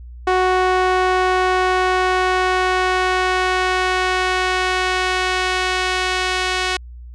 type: tone with band-pass filter sweep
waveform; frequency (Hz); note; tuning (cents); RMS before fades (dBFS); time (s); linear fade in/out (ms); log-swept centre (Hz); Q
sawtooth; 369.6; F#4; -2; -18; 0.27-6.77; 5; 920 to 2900; 0.74
effects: added 60 Hz sine -33 dBFS peak until 7.14 s + resampled to 24000 Hz